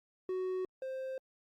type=tone pair in turn; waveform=triangle; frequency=371.4 / 525.2 Hz; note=F#4 / C5; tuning=+7 / +6 cents; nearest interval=tritone; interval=599 cents; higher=second; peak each=-31 / -35 dBFS; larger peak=first; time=0.29-0.65 / 0.82-1.18 s; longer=neither; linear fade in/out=2 ms; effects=Opus 48 kbps